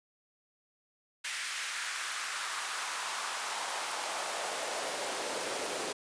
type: noise with high-pass filter sweep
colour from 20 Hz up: pink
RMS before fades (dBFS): -36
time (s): 1.24-5.93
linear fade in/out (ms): 10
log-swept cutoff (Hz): 1900 to 400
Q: 1.7
effects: resampled to 22050 Hz